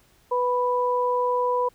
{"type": "tone pair together", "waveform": "sine", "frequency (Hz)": [495, 987.8], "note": ["B4", "B5"], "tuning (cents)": [4, 0], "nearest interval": "octave", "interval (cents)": 1196, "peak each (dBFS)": -23, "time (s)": [0.31, 1.69], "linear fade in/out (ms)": 10, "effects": ["pink hiss -60 dBFS RMS until 1.74 s"]}